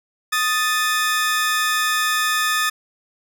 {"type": "tone pair together", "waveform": "sawtooth", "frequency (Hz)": [1244.5, 1760], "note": ["D#6", "A6"], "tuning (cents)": [0, 0], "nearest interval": "tritone", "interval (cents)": 600, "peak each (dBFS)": -17, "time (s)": [0.32, 2.7], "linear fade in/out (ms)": 10, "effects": []}